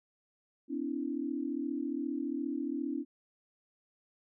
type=tone cluster; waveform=sine; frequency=251.5 / 286.2 / 328.8 Hz; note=B3 / D4 / E4; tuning=+32 / -45 / -4 cents; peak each=-38 / -35 / -38 dBFS; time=0.68-3.05 s; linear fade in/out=50 ms; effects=none